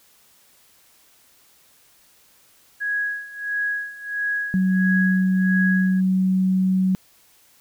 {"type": "tone with tremolo", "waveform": "sine", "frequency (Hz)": 1661.2, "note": "G#6", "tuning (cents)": 0, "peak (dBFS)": -20, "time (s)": [2.8, 6.01], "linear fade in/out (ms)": 20, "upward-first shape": "sine", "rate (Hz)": 1.5, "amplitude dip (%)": 85}
{"type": "tone", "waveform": "sine", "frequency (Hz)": 187.4, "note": "F#3", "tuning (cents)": 22, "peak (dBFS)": -16, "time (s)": [4.54, 6.95], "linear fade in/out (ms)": 0}
{"effects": ["white hiss -56 dBFS RMS until 7.6 s"]}